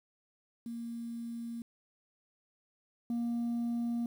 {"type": "tone pair in turn", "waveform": "sine", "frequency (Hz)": [233.1, 235.9], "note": ["A#3", "A#3"], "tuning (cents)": [0, 21], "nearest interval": "unison", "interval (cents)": 21, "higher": "second", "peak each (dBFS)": [-37, -28], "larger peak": "second", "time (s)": [[0.66, 1.62], [3.1, 4.06]], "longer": "neither", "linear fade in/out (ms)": 2, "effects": ["tanh soft clip ceiling -30 dBFS", "10-bit"]}